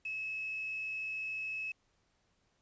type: tone with quantisation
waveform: sine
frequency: 2587 Hz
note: E7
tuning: 33 cents flat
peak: -36 dBFS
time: 0.05-1.72 s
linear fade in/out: 5 ms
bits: 9
effects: pink hiss -75 dBFS RMS until 2.61 s + resampled to 16000 Hz